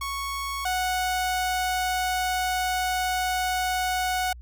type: tone pair in turn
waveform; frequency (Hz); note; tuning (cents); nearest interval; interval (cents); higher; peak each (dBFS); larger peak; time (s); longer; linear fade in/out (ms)
sawtooth; 1107 / 737.4; C#6 / F#5; -3 / -6; perfect fifth; 703; first; -25 / -20; second; 0.01-0.65 / 0.65-4.33; second; 5
effects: added 60 Hz sine -40 dBFS peak until 4.41 s